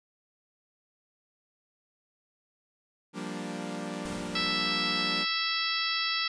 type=chord; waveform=sawtooth; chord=G minor seventh; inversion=third; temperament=equal; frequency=174.61 / 196 / 233.1 / 293.7 Hz; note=F3 / G3 / Bb3 / D4; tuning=0 / 0 / 0 / 0 cents; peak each=-36 dBFS; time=3.13-5.26 s; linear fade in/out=50 ms
type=noise with exponential decay; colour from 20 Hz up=pink; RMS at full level=-41 dBFS; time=4.05-5.99 s; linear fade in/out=5 ms; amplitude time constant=420 ms
type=harmonic tone; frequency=659.3 Hz; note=E5; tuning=in tune; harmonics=2 / 3 / 4 / 5 / 6 / 7 / 8; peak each=-35 / -35 / -35 / -35 / -35 / -35 / -35 dBFS; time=4.35-6.28 s; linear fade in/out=5 ms
effects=resampled to 22050 Hz